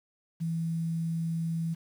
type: tone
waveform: sine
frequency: 164.81 Hz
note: E3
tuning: in tune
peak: -28 dBFS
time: 0.4-1.75 s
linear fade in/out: 20 ms
effects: 9-bit